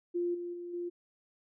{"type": "tone with level steps", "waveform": "sine", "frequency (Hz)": 349.2, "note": "F4", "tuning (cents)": 0, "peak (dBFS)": [-29, -36, -39, -34], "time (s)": [0.14, 0.9], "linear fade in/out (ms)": 20, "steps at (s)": [0.34, 0.53, 0.73], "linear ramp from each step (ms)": 10, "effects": []}